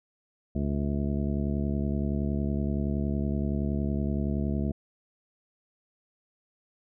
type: harmonic tone with a mistuned harmonic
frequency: 70.7 Hz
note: C#2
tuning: 35 cents sharp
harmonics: 1 / 2 / 3 / 4 / 5 / 6 / 7 / 9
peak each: -30 / -32 / -30 / -37 / -38 / -45 / -46 / -42 dBFS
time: 0.55-4.72 s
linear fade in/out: 5 ms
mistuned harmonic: 9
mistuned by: +29 cents
effects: none